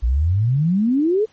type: exponential sweep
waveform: sine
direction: up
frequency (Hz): 55 to 452.7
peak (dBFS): -14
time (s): 0.02-1.26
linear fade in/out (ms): 20
effects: pink hiss -56 dBFS RMS until 1.32 s + MP3 32 kbps